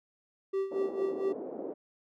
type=tone with tremolo; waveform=triangle; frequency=387.9 Hz; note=G4; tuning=18 cents flat; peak=-25 dBFS; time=0.53-1.33 s; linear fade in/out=10 ms; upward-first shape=sine; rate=4.4 Hz; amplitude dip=75%
type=band-pass noise; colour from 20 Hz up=white; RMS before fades=-39 dBFS; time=0.71-1.74 s; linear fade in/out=10 ms; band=280 to 500 Hz; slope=24 dB/octave
effects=none